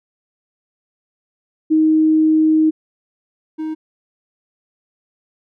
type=tone pair in turn; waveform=sine / triangle; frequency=313.7 / 313.7 Hz; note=D#4 / D#4; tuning=+14 / +14 cents; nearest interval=unison; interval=0 cents; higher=neither; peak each=-10 / -19 dBFS; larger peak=first; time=1.7-2.71 / 3.58-3.75 s; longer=first; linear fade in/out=20 ms; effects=none